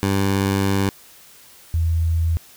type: tone pair in turn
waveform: 15% pulse / sine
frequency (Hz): 98 / 82.41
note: G2 / E2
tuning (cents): 0 / 0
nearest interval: minor third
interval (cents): 300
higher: first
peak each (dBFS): -11 / -16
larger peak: first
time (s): 0.03-0.89 / 1.74-2.37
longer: first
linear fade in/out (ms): 0
effects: white hiss -47 dBFS RMS until 2.56 s